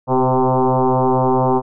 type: tone with frequency modulation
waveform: sine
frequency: 260.2 Hz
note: C4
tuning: 9 cents flat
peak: -12 dBFS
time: 0.07-1.62 s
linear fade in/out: 50 ms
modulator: 129 Hz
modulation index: 5.8
effects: none